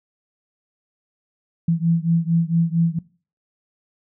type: beating tone pair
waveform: sine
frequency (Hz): 165.1 / 169.5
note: E3 / E3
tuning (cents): +3 / +49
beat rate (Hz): 4.4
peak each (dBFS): -19 / -20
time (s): 1.68-2.99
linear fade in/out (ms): 5
effects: noise-tail reverb RT60 0.4 s tail -21 dB re dry